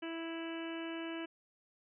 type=harmonic tone; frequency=329.6 Hz; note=E4; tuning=in tune; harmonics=1 / 2 / 3 / 4 / 5 / 6 / 7 / 8 / 9; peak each=-40 / -48 / -52 / -54 / -50 / -58 / -53 / -53 / -51 dBFS; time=0.02-1.26 s; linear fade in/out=10 ms; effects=none